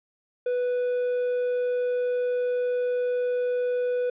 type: tone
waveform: triangle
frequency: 493.9 Hz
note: B4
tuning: in tune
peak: -21 dBFS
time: 0.46-4.1 s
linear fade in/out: 5 ms
effects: resampled to 8000 Hz + 10-bit